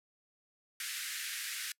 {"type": "band-pass noise", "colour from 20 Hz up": "pink", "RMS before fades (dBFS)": -40, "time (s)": [0.8, 1.72], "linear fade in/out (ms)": 2, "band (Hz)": [1500, 14000], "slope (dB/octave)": 48, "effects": ["noise-tail reverb RT60 0.1 s tail -25 dB re dry"]}